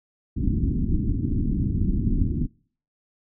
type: low-pass noise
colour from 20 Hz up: pink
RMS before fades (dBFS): -23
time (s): 0.36-2.47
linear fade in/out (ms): 20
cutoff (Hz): 310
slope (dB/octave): 48
effects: noise-tail reverb RT60 0.5 s tail -25 dB re dry